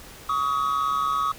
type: tone pair together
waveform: triangle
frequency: 1126.1 / 1264 Hz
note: C#6 / D#6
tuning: +27 / +27 cents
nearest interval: major second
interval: 200 cents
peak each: -22 / -21 dBFS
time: 0.29-1.32 s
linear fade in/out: 5 ms
effects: tanh soft clip ceiling -16 dBFS + pink hiss -44 dBFS RMS until 1.38 s